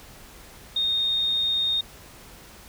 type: tone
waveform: sine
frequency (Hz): 3691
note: A#7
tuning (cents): -18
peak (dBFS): -21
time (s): 0.76-1.81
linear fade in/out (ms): 5
effects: added 50 Hz sine -55 dBFS peak until 2.68 s + pink hiss -47 dBFS RMS until 2.68 s